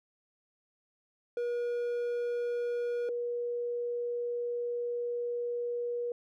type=tone pair in turn; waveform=triangle / sine; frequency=480 / 480 Hz; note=B4 / B4; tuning=-49 / -49 cents; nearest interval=unison; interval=0 cents; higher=neither; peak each=-28 / -31 dBFS; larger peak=first; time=1.37-3.09 / 3.09-6.12 s; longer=second; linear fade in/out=2 ms; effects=none